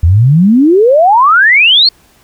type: exponential sweep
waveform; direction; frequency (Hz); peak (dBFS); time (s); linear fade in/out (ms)
sine; up; 77.78 to 4470; -3; 0.03-1.89; 5
effects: pink hiss -47 dBFS RMS until 2.23 s